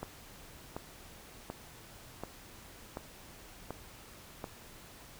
click train, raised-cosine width 1 ms, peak -24 dBFS, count 7, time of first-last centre 0.03-4.442 s, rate 1.36 Hz, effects pink hiss -53 dBFS RMS until 5.19 s

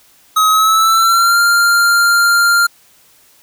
square tone with pitch glide, 1271 to 1394.1 Hz, D#6 to F6, +36 to -3 cents, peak -9 dBFS, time 0.36-2.67 s, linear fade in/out 10 ms, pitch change +161 cents, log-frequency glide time 0.49-1.39 s, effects white hiss -49 dBFS RMS until 3.42 s

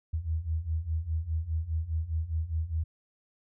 sine beating tone pair, 77.6 / 82.5 Hz, D#2 / E2, -4 / +2 cents, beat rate 4.9 Hz, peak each -33 / -30 dBFS, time 0.13-2.84 s, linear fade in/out 10 ms, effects none

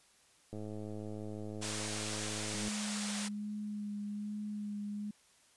click train, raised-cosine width 2 ms, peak -31 dBFS, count 229, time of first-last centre 0.53-2.681 s, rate 106 Hz
white band-pass noise, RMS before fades -41 dBFS, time 1.61-3.29 s, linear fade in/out 20 ms, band 450 to 9500 Hz, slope 48 dB/octave
sine tone with vibrato, 207.7 Hz, G#3, in tune, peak -37 dBFS, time 2.54-5.11 s, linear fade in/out 5 ms, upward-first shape sine, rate 1.2 Hz, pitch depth 17 cents each way
effects white hiss -66 dBFS RMS until 5.56 s + resampled to 24000 Hz

